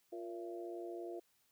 harmonic tone with a mistuned harmonic, 116.54 Hz, A#2, in tune, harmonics 3 / 4 / 5 / 6, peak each -44 / -50 / -56 / -49 dBFS, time 0.12-1.2 s, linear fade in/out 10 ms, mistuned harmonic 6, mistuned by -60 cents, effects white hiss -75 dBFS RMS until 1.51 s

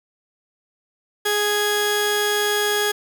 sawtooth tone pair together, 415.3 / 1661.2 Hz, G#4 / G#6, 0 / 0 cents, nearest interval 2 octaves, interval 2400 cents, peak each -17 dBFS, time 1.25-2.92 s, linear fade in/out 10 ms, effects 8-bit

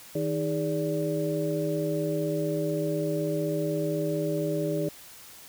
sine tone cluster, 158.5 / 314.6 / 410.4 / 579 Hz, D#3 / D#4 / G#4 / D5, +32 / +19 / -21 / -25 cents, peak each -31 dBFS, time 0.15-4.89 s, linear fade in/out 5 ms, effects white hiss -48 dBFS RMS until 5.48 s

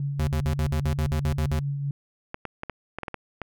sine tone with tremolo, 141 Hz, C#3, 30 cents sharp, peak -24 dBFS, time 0-1.91 s, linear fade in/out 2 ms, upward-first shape triangle, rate 4.9 Hz, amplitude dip 40%
square tone bursts, 77 Hz, D#2, 17 cents flat, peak -24 dBFS, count 11, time 0.19-1.595 s, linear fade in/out 5 ms, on 85 ms, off 47 ms
clicks, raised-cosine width 0.5 ms, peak -17 dBFS, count 9, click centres 2.344 / 2.453 / 2.634 / 2.697 / 2.986 / 3.033 / 3.082 / 3.143 / 3.417 s
effects none

